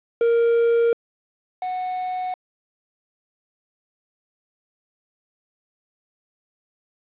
triangle tone pair in turn, 466.2 / 736.6 Hz, A#4 / F#5, 0 / -8 cents, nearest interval minor sixth, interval 792 cents, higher second, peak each -13 / -22 dBFS, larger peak first, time 0.21-0.93 / 1.62-2.34 s, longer neither, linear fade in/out 2 ms, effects resampled to 8000 Hz + 8-bit

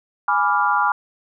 sine chord, G# diminished seventh, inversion none, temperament equal, 830.6 / 987.8 / 1174.7 / 1396.9 Hz, G#5 / B5 / D6 / F6, 0 / 0 / 0 / 0 cents, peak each -21 dBFS, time 0.28-0.92 s, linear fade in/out 2 ms, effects none

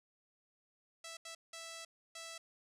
5% pulse tone bursts at uneven times, 659.3 Hz, E5, in tune, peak -35 dBFS, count 4, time 1.04-1.17 / 1.25-1.35 / 1.53-1.85 / 2.15-2.38 s, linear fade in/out 5 ms, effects resampled to 32000 Hz

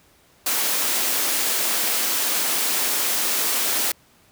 white high-pass noise, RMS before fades -22 dBFS, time 0.46-3.92 s, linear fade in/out 5 ms, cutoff 220 Hz, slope 24 dB/octave, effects pink hiss -56 dBFS RMS until 4.31 s + high-pass 60 Hz 12 dB/octave

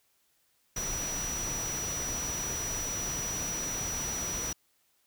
sine tone in noise, 5860 Hz, F#8, 18 cents flat, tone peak -33 dBFS, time 0.76-4.53 s, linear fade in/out 5 ms, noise pink, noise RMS -38 dBFS, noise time 0.76-4.53 s, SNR +2 dB, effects white hiss -71 dBFS RMS until 5.06 s

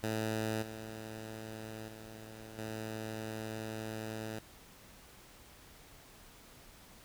10% pulse tone with level steps, 109.8 Hz, A2, 3 cents flat, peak -25 / -35 / -40 / -31 dBFS, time 0.03-4.39 s, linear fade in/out 5 ms, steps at 0.62 / 1.88 / 2.58 s, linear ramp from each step 5 ms, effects pink hiss -57 dBFS RMS until 7.04 s

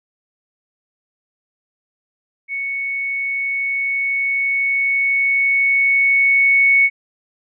sine tone with level ramp, 2217 Hz, C#7, in tune, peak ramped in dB -21 to -9 dBFS, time 2.48-6.9 s, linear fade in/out 50 ms, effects none

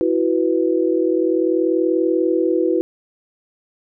sine chord, E suspended second, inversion none, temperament equal, 329.6 / 370 / 493.9 Hz, E4 / F#4 / B4, 0 / 0 / 0 cents, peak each -18 / -19 / -21 dBFS, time 0.01-2.81 s, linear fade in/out 0 ms, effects none

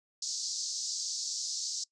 pink band-pass noise, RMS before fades -36 dBFS, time 0.22-1.84 s, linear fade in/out 5 ms, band 4500 to 7100 Hz, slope 48 dB/octave, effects noise-tail reverb RT60 0.1 s tail -22 dB re dry + resampled to 22050 Hz

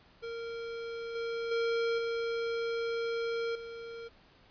square tone with level steps, 462.8 Hz, A#4, 13 cents flat, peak -38 / -34 / -29 / -32 / -42 dBFS, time 0.22-4.09 s, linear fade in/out 20 ms, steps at 1.15 / 1.51 / 1.98 / 3.55 s, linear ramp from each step 5 ms, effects pink hiss -61 dBFS RMS until 4.5 s + resampled to 11025 Hz

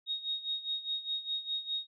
sine tone with tremolo, 3745 Hz, A#7, 7 cents sharp, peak -30 dBFS, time 0.06-1.87 s, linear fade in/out 50 ms, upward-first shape sine, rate 4.9 Hz, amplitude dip 80%, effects none

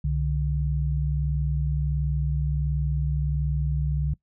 sine tone pair together, 65.41 / 146.83 Hz, C2 / D3, 0 / 0 cents, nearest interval octave + major second, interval 1400 cents, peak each -25 dBFS, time 0.04-4.14 s, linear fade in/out 5 ms, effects noise-tail reverb RT60 0.1 s tail -20 dB re dry

